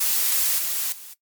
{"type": "noise with level steps", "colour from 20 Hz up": "blue", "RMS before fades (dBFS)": [-21, -25, -40], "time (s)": [0, 1.14], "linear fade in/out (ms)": 10, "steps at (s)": [0.58, 0.92], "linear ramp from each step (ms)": 5, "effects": ["noise-tail reverb RT60 0.1 s tail -17 dB re dry", "MP3 96 kbps"]}